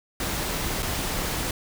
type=noise with dropouts; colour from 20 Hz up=pink; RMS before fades=-28 dBFS; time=0.2-1.51 s; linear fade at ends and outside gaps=2 ms; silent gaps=0.824-0.828 s; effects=none